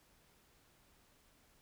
silence, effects pink hiss -69 dBFS RMS until 1.61 s

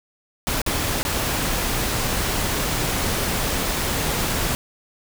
pink noise with dropouts, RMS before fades -23 dBFS, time 0.47-4.55 s, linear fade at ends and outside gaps 0 ms, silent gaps 0.617-0.663 / 1.03-1.051 s, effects none

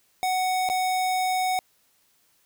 square tone with dropouts, 743 Hz, F#5, 7 cents sharp, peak -23 dBFS, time 0.23-1.59 s, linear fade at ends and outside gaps 0 ms, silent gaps 0.689-0.699 s, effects white hiss -65 dBFS RMS until 2.45 s

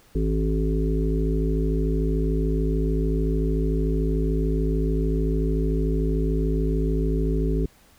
harmonic tone, 53.5 Hz, A1, 48 cents flat, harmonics 1 / 3 / 5 / 7 / 8, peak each -22 / -27 / -29 / -30 / -31 dBFS, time 0.15-7.66 s, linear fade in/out 5 ms, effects pink hiss -56 dBFS RMS until 7.98 s

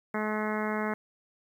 harmonic tone, 213.8 Hz, A3, 49 cents flat, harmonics 1 / 2 / 3 / 4 / 5 / 6 / 7 / 8 / 9 / 10, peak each -32 / -35 / -37 / -38 / -39 / -40 / -40 / -41 / -42 / -42 dBFS, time 0.14-0.94 s, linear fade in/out 5 ms, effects 10-bit

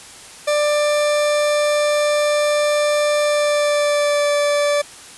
40% pulse tone with pitch glide, 592 to 582.2 Hz, D5 to D5, +14 to -15 cents, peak -14 dBFS, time 0.47-4.82 s, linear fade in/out 10 ms, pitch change -29 cents, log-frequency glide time 3.21-4.32 s, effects white hiss -39 dBFS RMS until 5.17 s + resampled to 24000 Hz

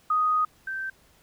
sine tone pair in turn, 1246 / 1557.2 Hz, D#6 / G6, +2 / -12 cents, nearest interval major third, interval 386 cents, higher second, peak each -20 / -29 dBFS, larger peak first, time 0.1-0.45 / 0.67-0.9 s, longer first, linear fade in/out 5 ms, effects pink hiss -60 dBFS RMS until 1.22 s

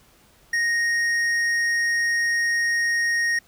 sine tone with hard clipping, 1864.7 Hz, A#6, in tune, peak -21 dBFS, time 0.53-3.39 s, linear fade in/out 5 ms, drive 8 dB, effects pink hiss -56 dBFS RMS until 3.47 s

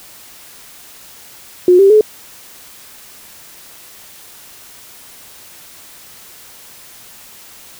sine tone with pitch steps, 360 / 392.6 / 428.1 Hz, F#4 / G4 / A4, -47 / +3 / -47 cents, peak -4 dBFS, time 1.68-2.01 s, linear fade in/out 2 ms, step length 110 ms, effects white hiss -39 dBFS RMS until 7.79 s

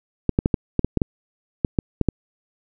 clicks, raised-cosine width 3 ms, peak -4 dBFS, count 12, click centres 0.293 / 0.389 / 0.459 / 0.542 / 0.793 / 0.846 / 0.973 / 1.018 / 1.648 / 1.788 / 2.013 / 2.087 s, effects none

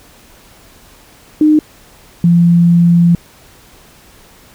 sine tone pair in turn, 305.7 / 171.57 Hz, D#4 / F3, -30 / -30 cents, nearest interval minor seventh, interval 1000 cents, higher first, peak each -5 dBFS, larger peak neither, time 1.41-1.59 / 2.24-3.15 s, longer second, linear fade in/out 2 ms, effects pink hiss -43 dBFS RMS until 4.54 s

